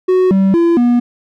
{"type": "tone with pitch steps", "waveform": "triangle", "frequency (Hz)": [369.8, 193, 338.9, 241.5], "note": ["F#4", "G3", "E4", "B3"], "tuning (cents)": [-1, -27, 48, -39], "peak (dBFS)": -6, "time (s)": [0.08, 1], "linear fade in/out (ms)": 10, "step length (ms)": 230, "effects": []}